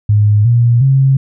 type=tone with pitch steps; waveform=sine; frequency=104.6 / 118.77 / 134.87 Hz; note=G#2 / A#2 / C#3; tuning=+13 / +33 / -47 cents; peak=-6 dBFS; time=0.09-1.17 s; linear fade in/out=5 ms; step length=360 ms; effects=none